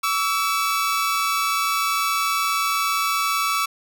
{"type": "tone pair together", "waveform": "sawtooth", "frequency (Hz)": [1138.8, 1318.5], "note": ["C#6", "E6"], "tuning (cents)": [46, 0], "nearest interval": "minor third", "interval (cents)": 254, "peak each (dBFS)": -19, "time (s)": [0.03, 3.66], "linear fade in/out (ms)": 10, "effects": []}